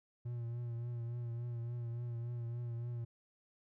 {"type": "tone with vibrato", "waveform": "triangle", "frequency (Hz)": 118.7, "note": "A#2", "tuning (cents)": 32, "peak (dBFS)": -36, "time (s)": [0.25, 3.05], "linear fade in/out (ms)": 10, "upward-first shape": "triangle", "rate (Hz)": 3.5, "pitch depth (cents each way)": 41, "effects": []}